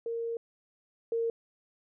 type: tone pair in turn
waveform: sine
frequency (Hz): 462.5 / 460.2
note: A#4 / A#4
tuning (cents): -14 / -22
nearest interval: unison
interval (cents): 8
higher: first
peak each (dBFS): -31 / -27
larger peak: second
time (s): 0.06-0.37 / 1.12-1.3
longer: first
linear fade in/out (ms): 2
effects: none